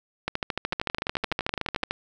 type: two click trains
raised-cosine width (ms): 0.3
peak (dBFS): -12 / -10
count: 14 / 23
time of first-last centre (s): 0.73-1.832 / 0.28-1.91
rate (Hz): 11.8 / 13.5
effects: none